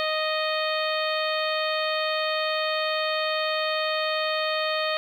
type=harmonic tone with a mistuned harmonic; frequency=622.3 Hz; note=D#5; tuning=in tune; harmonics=1 / 2 / 3 / 4 / 5 / 6 / 7; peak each=-27 / -30 / -32 / -33 / -34 / -35 / -35 dBFS; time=0-4.97 s; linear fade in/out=0 ms; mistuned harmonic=6; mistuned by=-23 cents; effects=9-bit